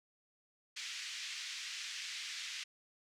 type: band-pass noise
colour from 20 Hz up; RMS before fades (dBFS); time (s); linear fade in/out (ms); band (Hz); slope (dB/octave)
pink; -44; 0.76-2.64; 10; 2000 to 6500; 24
effects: none